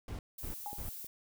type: noise bursts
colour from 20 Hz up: brown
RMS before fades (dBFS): -41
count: 3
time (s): 0.08-0.89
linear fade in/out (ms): 2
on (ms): 110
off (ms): 240
type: noise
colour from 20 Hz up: violet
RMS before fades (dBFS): -45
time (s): 0.38-1.07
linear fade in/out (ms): 5
type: tone with exponential decay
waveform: sine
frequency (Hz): 824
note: G#5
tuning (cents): -14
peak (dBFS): -36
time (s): 0.66-0.91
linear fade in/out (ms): 1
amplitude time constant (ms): 54
type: clicks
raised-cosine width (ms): 2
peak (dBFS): -34 / -41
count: 2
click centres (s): 0.731 / 1.045
effects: none